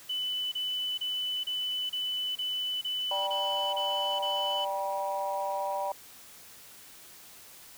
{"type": "tone bursts", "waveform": "sine", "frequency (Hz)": 2997, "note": "F#7", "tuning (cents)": 22, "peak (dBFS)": -29, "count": 10, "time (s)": [0.09, 4.651], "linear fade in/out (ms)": 10, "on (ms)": 430, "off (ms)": 29}
{"type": "chord", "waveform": "sine", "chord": "G major", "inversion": "second", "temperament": "equal with one note detuned", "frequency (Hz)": [587.3, 784, 965.8], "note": ["D5", "G5", "B5"], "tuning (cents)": [0, 0, -39], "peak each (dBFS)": -33, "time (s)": [3.11, 5.92], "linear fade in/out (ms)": 2}
{"effects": ["tanh soft clip ceiling -21 dBFS", "white hiss -51 dBFS RMS until 7.77 s"]}